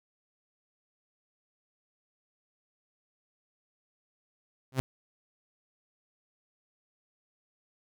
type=tone with exponential growth; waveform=sawtooth; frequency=131 Hz; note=C3; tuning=2 cents sharp; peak=-17 dBFS; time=4.72-4.8 s; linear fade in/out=0 ms; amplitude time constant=17 ms; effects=none